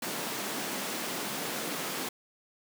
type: high-pass noise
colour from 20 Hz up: pink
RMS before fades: -35 dBFS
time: 0.02-2.09 s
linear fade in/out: 5 ms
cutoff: 190 Hz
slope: 24 dB/octave
effects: none